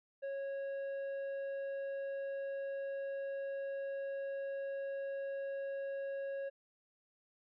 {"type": "tone with tanh clipping", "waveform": "triangle", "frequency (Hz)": 550, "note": "C#5", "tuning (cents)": -14, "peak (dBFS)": -39, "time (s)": [0.22, 6.5], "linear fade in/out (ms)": 20, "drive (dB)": 11, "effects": []}